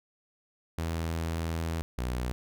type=tone pair in turn; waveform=sawtooth; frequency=82.2 / 61.58 Hz; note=E2 / B1; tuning=-4 / -4 cents; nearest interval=perfect fourth; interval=500 cents; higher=first; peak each=-26 dBFS; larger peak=neither; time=0.78-1.82 / 1.98-2.32 s; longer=first; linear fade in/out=0 ms; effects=none